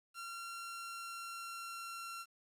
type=tone with pitch glide; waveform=sawtooth; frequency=1372 to 1364.1 Hz; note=F6 to F6; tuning=-31 to -41 cents; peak=-40 dBFS; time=0.14-2.26 s; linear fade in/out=50 ms; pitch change=-10 cents; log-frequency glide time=0.51-2.14 s; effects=resampled to 32000 Hz + 11-bit